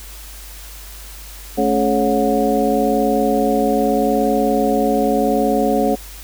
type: tone cluster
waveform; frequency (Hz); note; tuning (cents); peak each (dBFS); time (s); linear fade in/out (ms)
sine; 217.6 / 278.4 / 425.3 / 549 / 727; A3 / C#4 / G#4 / C#5 / F#5; -19 / +8 / +41 / -17 / -31; -20; 1.57-5.96; 20
effects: added 50 Hz sine -35 dBFS peak until 6.23 s + white hiss -38 dBFS RMS until 6.23 s